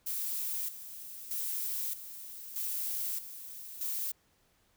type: noise with tremolo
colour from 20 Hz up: violet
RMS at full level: -35 dBFS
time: 0.06-4.12 s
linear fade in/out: 10 ms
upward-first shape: square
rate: 0.8 Hz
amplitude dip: 70%
effects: pink hiss -70 dBFS RMS until 4.76 s